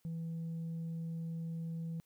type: tone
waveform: sine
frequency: 164.81 Hz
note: E3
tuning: in tune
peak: -35 dBFS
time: 0.05-2 s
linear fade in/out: 0 ms
effects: tanh soft clip ceiling -36 dBFS + white hiss -75 dBFS RMS until 2.05 s